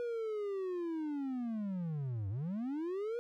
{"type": "linear two-way sweep", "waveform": "triangle", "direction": "down then up", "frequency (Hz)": [484.8, 93.2, 484.8], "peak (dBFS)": -33, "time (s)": [0, 3.19], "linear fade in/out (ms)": 0, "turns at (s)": 2.29, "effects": []}